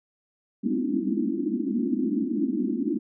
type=band-pass noise; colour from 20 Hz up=white; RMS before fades=-26 dBFS; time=0.63-2.99 s; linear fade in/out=20 ms; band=200 to 340 Hz; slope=96 dB/octave; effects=none